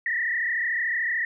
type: tone with frequency modulation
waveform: sine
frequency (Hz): 1880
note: A#6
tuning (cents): +14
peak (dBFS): -23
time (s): 0.06-1.25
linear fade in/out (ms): 2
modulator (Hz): 33.5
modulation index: 2.9
effects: none